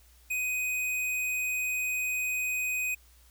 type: tone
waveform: square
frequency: 2500 Hz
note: D#7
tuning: 8 cents sharp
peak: -29 dBFS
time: 0.3-2.95 s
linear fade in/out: 10 ms
effects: added 60 Hz sine -57 dBFS peak until 3.3 s + white hiss -62 dBFS RMS until 3.3 s